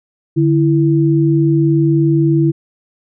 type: tone pair together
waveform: sine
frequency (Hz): 146.83 / 330.3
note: D3 / E4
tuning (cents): 0 / +4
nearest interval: octave + major second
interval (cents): 1404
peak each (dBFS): -12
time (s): 0.36-2.52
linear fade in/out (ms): 20
effects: none